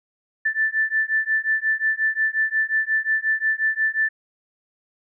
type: beating tone pair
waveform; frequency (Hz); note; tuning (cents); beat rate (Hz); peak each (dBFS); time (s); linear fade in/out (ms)
sine; 1760 / 1765.6; A6 / A6; 0 / +5; 5.6; -22 / -22; 0.45-4.09; 10
effects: none